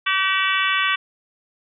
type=harmonic tone with a mistuned harmonic; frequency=382.8 Hz; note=G4; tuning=41 cents flat; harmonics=3 / 4 / 5 / 6 / 7 / 8 / 9; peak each=-23 / -24 / -25 / -26 / -26 / -27 / -28 dBFS; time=0.06-0.96 s; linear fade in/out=10 ms; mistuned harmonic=8; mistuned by=-51 cents; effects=none